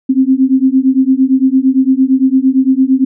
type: beating tone pair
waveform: sine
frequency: 259.1 / 267.9 Hz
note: C4 / C4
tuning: -17 / +41 cents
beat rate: 8.8 Hz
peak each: -10 dBFS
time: 0.09-3.05 s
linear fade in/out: 10 ms
effects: none